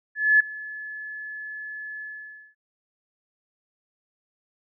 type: tone with ADSR envelope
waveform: sine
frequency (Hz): 1718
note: A6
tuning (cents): -42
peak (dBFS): -12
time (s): 0.15-2.55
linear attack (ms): 250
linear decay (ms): 7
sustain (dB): -21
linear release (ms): 540
effects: none